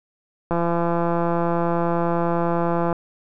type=click train; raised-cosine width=1 ms; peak=-9 dBFS; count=412; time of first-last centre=0.51-2.928 s; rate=170 Hz; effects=none